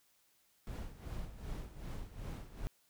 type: noise with tremolo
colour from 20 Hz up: brown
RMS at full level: -41 dBFS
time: 0.67-2.67 s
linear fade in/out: 0 ms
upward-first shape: sine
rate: 2.6 Hz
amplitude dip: 75%
effects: white hiss -72 dBFS RMS until 2.89 s